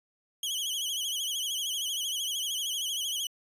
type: tone with vibrato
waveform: sawtooth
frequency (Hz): 3136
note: G7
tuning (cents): 0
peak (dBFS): -27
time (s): 0.43-3.27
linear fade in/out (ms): 2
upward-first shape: sine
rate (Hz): 13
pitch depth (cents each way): 110
effects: resampled to 32000 Hz